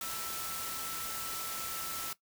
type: tone in noise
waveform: sine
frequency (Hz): 1326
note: E6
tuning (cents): +10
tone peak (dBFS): -43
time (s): 0.01-2.13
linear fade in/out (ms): 2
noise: white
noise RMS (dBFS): -39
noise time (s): 0.01-2.13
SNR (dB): -7
effects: noise-tail reverb RT60 0.1 s tail -17 dB re dry